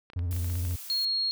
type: clicks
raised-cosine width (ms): 0.3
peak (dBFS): -31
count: 10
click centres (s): 0.101 / 0.134 / 0.192 / 0.328 / 0.365 / 0.445 / 0.5 / 0.555 / 0.651 / 0.71
type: tone with vibrato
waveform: triangle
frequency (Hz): 87.31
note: F2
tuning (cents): 0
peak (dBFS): -25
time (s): 0.16-0.76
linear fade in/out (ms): 5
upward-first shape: square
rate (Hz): 15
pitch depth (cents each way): 57
type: noise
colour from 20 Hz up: blue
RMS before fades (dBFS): -42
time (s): 0.31-1.05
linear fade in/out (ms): 0
type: tone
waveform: sine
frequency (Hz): 4275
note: C8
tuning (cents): +36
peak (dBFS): -25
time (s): 0.9-1.31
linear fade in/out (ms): 0
effects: none